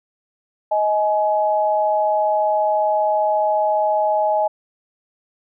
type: tone pair together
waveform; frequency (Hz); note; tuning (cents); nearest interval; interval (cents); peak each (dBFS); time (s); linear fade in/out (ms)
sine; 628.3 / 843; D#5 / G#5; +17 / +26; perfect fourth; 509; -18; 0.71-4.48; 10
effects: none